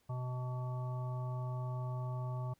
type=harmonic tone; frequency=125.9 Hz; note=B2; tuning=34 cents sharp; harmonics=1 / 3 / 5 / 7 / 9; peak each=-36 / -54 / -49 / -50 / -51 dBFS; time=0.09-2.54 s; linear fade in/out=10 ms; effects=pink hiss -74 dBFS RMS until 2.59 s